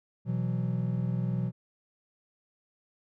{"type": "chord", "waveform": "triangle", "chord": "B suspended fourth", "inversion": "none", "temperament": "equal", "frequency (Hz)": [123.47, 164.81, 185], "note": ["B2", "E3", "F#3"], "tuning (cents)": [0, 0, 0], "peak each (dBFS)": [-28, -31, -31], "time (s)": [0.25, 1.52], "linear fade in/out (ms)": 50, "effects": []}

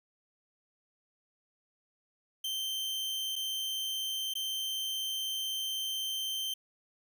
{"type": "tone with dropouts", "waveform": "40% pulse", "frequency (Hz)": 3122, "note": "G7", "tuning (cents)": -8, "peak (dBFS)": -32, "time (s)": [2.44, 6.54], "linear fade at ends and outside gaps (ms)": 5, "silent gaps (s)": [[3.357, 3.361], [4.338, 4.352]], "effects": []}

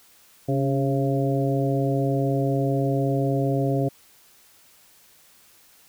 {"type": "harmonic tone with a mistuned harmonic", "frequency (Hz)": 135.9, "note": "C#3", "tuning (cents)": -34, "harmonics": [1, 2, 3, 4, 5], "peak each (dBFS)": [-23, -26, -28, -29, -30], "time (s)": [0.48, 3.89], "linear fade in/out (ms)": 10, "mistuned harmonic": 2, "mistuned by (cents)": 51, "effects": ["white hiss -55 dBFS RMS until 5.88 s"]}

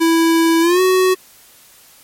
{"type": "tone with pitch glide", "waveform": "square", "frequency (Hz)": [329.6, 372.1], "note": ["E4", "F#4"], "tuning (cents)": [0, 10], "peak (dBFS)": -11, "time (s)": [0, 1.15], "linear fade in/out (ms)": 20, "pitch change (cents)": 210, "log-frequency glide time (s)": [0.61, 0.81], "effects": ["white hiss -46 dBFS RMS until 2.03 s", "MP3 64 kbps"]}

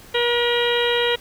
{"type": "harmonic tone with a mistuned harmonic", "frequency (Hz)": 478.4, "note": "A#4", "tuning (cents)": 45, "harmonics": [1, 2, 3, 4, 5, 6, 7, 8], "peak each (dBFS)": [-20, -28, -29, -26, -30, -27, -27, -28], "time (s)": [0.14, 1.16], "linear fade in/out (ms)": 10, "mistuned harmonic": 7, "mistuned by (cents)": -60, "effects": ["pink hiss -45 dBFS RMS until 1.2 s"]}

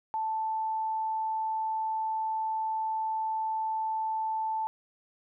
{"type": "tone", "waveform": "sine", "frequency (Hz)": 880, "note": "A5", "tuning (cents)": 0, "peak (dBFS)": -28, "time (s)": [0.14, 4.67], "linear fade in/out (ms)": 0, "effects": []}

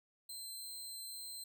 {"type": "tone", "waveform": "15% pulse", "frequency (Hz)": 4114, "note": "C8", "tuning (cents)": -30, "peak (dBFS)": -38, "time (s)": [0.29, 1.44], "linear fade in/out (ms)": 5, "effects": []}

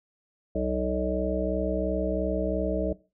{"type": "harmonic tone with a mistuned harmonic", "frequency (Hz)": 62.9, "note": "B1", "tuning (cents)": 32, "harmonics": [1, 3, 5, 7, 9, 10], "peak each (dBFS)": [-32, -32, -32, -32, -32, -32], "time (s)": [0.55, 2.93], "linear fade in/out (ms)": 5, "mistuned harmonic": 1, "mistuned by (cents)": 29, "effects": ["noise-tail reverb RT60 0.3 s tail -19 dB re dry"]}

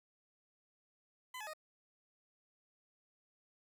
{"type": "tone with pitch steps", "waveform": "20% pulse", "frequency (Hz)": [1012, 854, 620], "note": ["B5", "G#5", "D#5"], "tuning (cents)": [42, 48, -6], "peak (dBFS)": -39, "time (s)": [1.34, 1.535], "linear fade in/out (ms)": 5, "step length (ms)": 65, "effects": ["12-bit"]}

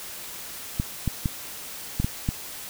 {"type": "clicks", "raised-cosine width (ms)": 5, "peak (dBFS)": -11, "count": 6, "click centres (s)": [0.799, 1.077, 1.258, 2, 2.045, 2.289], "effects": ["white hiss -38 dBFS RMS until 2.69 s"]}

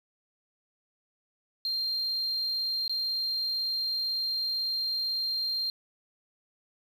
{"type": "tone with dropouts", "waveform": "sine", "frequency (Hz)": 4186, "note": "C8", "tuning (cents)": 0, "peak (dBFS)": -26, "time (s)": [1.65, 5.7], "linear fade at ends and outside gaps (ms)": 1, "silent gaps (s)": [2.879, 2.895], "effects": ["tanh soft clip ceiling -25 dBFS", "9-bit"]}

